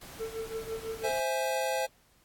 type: noise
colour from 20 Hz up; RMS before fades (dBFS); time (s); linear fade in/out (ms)
pink; -47; 0.01-1.2; 5
type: tone with tremolo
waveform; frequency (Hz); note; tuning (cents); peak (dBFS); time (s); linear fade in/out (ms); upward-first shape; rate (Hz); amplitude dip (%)
triangle; 447.2; A4; +28; -29; 0.19-1.1; 20; triangle; 6; 90
type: chord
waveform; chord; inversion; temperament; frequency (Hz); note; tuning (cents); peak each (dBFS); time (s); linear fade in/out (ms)
square; C augmented; none; equal; 523.3 / 659.3 / 830.6; C5 / E5 / G#5; 0 / 0 / 0; -32 / -35 / -34; 1.03-1.87; 20
effects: pink hiss -65 dBFS RMS until 2.24 s + AAC 64 kbps